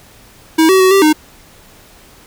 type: tone with pitch steps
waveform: square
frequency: 320.3 / 379.3 / 374.7 / 391.1 / 307.6 Hz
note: E4 / F#4 / F#4 / G4 / D#4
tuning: -50 / +43 / +22 / -4 / -20 cents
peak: -7 dBFS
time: 0.58-1.13 s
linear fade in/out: 10 ms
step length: 110 ms
effects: pink hiss -43 dBFS RMS until 2.26 s